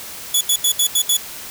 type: tone bursts at uneven times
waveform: 15% pulse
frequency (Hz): 3415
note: G#7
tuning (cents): +48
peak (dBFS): -6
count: 6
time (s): 0.34-0.41 / 0.49-0.56 / 0.64-0.72 / 0.79-0.87 / 0.95-1.02 / 1.09-1.17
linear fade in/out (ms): 5
effects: white hiss -33 dBFS RMS until 1.5 s